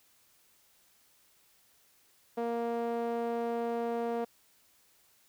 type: tone with band-pass filter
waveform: sawtooth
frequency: 233.9 Hz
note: A#3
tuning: 6 cents sharp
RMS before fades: -33 dBFS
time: 2.37-4.25 s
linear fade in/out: 10 ms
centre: 560 Hz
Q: 2
effects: white hiss -66 dBFS RMS until 5.28 s